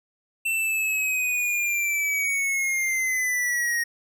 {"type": "linear sweep", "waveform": "square", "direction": "down", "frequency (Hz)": [2692, 1864.7], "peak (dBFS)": -23, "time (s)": [0.45, 3.84], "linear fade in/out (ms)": 10, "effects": []}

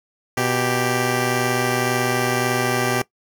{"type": "tone pair together", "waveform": "10% pulse", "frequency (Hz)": [123.37, 392], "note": ["B2", "G4"], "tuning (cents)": [-1, 0], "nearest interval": "octave + minor sixth", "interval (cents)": 2001, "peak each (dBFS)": -13, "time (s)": [0.37, 3.02], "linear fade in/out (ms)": 5, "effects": ["noise-tail reverb RT60 0.1 s tail -19 dB re dry"]}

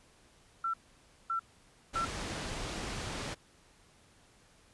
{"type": "tone bursts", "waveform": "sine", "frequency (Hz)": 1347, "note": "E6", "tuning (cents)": 37, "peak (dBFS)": -30, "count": 3, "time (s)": [0.64, 2.051], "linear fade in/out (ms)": 5, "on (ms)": 97, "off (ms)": 560}
{"type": "low-pass noise", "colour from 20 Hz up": "pink", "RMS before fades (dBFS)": -39, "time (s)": [1.93, 3.35], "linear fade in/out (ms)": 20, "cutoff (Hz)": 7500, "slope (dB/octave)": 12}
{"effects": ["pink hiss -63 dBFS RMS until 4.73 s", "resampled to 24000 Hz"]}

